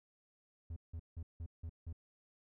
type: tone bursts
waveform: triangle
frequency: 82.41 Hz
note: E2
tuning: in tune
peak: -39 dBFS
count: 6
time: 0.7-1.928 s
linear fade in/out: 5 ms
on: 63 ms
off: 170 ms
effects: none